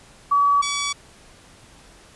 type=tone pair in turn; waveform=sine / 10% pulse; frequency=1140 / 1140 Hz; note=C#6 / C#6; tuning=+48 / +48 cents; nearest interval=unison; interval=0 cents; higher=neither; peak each=-14 dBFS; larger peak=neither; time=0.31-0.62 / 0.62-0.93 s; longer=neither; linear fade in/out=10 ms; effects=pink hiss -49 dBFS RMS until 2.15 s + resampled to 24000 Hz